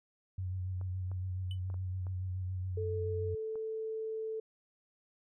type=tone with vibrato; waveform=sine; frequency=92.4 Hz; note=F#2; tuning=2 cents flat; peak=-34 dBFS; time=0.38-3.35 s; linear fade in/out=5 ms; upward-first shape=sine; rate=7.1 Hz; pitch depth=30 cents each way
type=clicks; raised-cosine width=1 ms; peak=-39 dBFS; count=6; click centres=0.813 / 1.116 / 1.701 / 1.742 / 2.068 / 3.556 s
type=tone with exponential decay; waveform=triangle; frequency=2995 Hz; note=F#7; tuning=20 cents sharp; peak=-40 dBFS; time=1.51-1.59 s; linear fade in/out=1 ms; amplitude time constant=17 ms
type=tone with pitch glide; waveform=sine; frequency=437.8 to 440.8 Hz; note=A4 to A4; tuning=-9 to +3 cents; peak=-35 dBFS; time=2.77-4.4 s; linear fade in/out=5 ms; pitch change=+12 cents; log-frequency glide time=3.21-3.63 s
effects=none